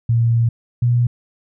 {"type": "tone pair in turn", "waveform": "sine", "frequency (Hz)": [116.4, 120.76], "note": ["A#2", "B2"], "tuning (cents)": [-2, -38], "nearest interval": "minor second", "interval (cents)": 64, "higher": "second", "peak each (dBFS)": -12, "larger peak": "neither", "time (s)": [[0.09, 0.49], [0.82, 1.07]], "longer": "first", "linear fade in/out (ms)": 5, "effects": []}